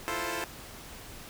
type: chord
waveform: 10% pulse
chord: F major seventh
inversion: third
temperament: equal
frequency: 329.6 / 349.2 / 440 / 523.3 Hz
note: E4 / F4 / A4 / C5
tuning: 0 / 0 / 0 / 0 cents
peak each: -29 dBFS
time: 0.08-0.44 s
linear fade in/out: 0 ms
effects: pink hiss -46 dBFS RMS until 1.29 s